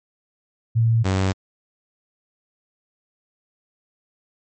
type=tone pair in turn; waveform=sine / sawtooth; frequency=114.3 / 95.04 Hz; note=A#2 / F#2; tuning=-34 / +47 cents; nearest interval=minor third; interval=319 cents; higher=first; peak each=-14 dBFS; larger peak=neither; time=0.75-1.04 / 1.04-1.33 s; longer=neither; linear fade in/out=20 ms; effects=MP3 32 kbps

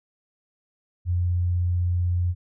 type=tone; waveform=sine; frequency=88.4 Hz; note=F2; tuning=22 cents sharp; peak=-20 dBFS; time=1.05-2.35 s; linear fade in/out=50 ms; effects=none

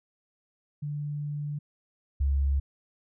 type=tone pair in turn; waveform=sine; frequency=146.83 / 69.29 Hz; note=D3 / C#2; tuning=0 / 0 cents; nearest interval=octave + minor second; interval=1300 cents; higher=first; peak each=-30 / -22 dBFS; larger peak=second; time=0.82-1.59 / 2.2-2.6 s; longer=first; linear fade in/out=10 ms; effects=none

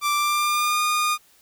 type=tone with pitch glide; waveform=sawtooth; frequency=1174.7 to 1220.3 Hz; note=D6 to D#6; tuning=0 to -34 cents; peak=-16 dBFS; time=0.01-1.18 s; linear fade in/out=50 ms; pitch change=+66 cents; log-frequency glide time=0.14-0.82 s; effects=white hiss -57 dBFS RMS until 1.41 s

